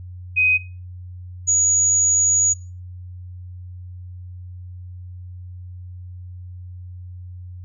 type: tone pair in turn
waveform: sine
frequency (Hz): 2510 / 6796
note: D#7 / G#8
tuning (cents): +15 / +39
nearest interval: octave + perfect fourth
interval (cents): 1724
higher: second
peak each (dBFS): -14 / -14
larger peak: neither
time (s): 0.36-0.58 / 1.47-2.54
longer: second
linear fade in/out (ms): 20
effects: noise-tail reverb RT60 0.3 s tail -17 dB re dry + added 90 Hz sine -33 dBFS peak until 7.64 s